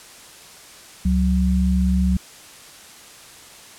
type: tone pair together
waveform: sine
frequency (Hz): 69.3 / 185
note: C#2 / F#3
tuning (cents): 0 / 0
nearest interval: octave + perfect fourth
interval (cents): 1700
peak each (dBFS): -18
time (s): 1.05-2.17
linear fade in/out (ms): 5
effects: white hiss -43 dBFS RMS until 3.78 s + low-pass 10000 Hz 12 dB/octave